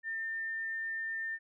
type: tone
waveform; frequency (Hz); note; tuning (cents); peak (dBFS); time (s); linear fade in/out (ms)
sine; 1802; A6; +41; -34; 0.03-1.39; 50
effects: none